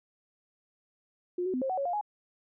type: tone with pitch steps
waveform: sine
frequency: 357 / 372.6 / 254.5 / 532 / 747 / 555 / 705 / 835 Hz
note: F4 / F#4 / C4 / C5 / F#5 / C#5 / F5 / G#5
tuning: +38 / +12 / -48 / +29 / +16 / +2 / +16 / +9 cents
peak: -28 dBFS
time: 1.38-2.012 s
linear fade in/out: 5 ms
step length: 79 ms
effects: none